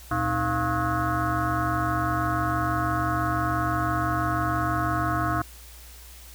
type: tone with frequency modulation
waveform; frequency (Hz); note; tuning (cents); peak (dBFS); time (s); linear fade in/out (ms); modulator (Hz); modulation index
sine; 698.5; F5; 0; -22; 0.11-5.42; 5; 193; 3.9
effects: added 60 Hz sine -45 dBFS peak until 6.34 s + white hiss -48 dBFS RMS until 6.34 s